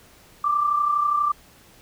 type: tone pair together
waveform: sine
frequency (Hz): 1174.7 / 1207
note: D6 / D6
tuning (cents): 0 / +47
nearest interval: unison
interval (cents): 47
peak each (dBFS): -19 / -27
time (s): 0.44-1.32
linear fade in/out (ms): 5
effects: pink hiss -52 dBFS RMS until 1.81 s